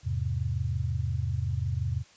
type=chord; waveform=sine; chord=E augmented; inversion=none; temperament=just; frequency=82.41 / 103.01 / 128.76 Hz; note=E2 / G#2 / B#2; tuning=0 / -14 / -27 cents; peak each=-31 dBFS; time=0.03-2.04 s; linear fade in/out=50 ms; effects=white hiss -57 dBFS RMS until 2.16 s + resampled to 16000 Hz